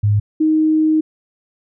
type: tone pair in turn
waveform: sine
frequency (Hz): 103.83 / 312.5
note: G#2 / D#4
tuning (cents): 0 / +8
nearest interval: octave + perfect fifth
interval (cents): 1908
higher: second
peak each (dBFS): -11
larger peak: neither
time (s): 0.03-0.2 / 0.4-1.01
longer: second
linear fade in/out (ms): 10
effects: none